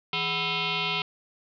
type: tone with frequency modulation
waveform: sine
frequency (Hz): 164.81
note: E3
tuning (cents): 0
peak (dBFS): -25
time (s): 0.13-1.02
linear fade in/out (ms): 2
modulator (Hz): 579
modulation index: 6.3
effects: none